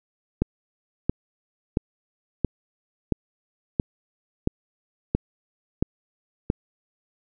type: click train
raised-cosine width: 3 ms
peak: -7 dBFS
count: 10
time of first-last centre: 0.42-6.501 s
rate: 1.48 Hz
effects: none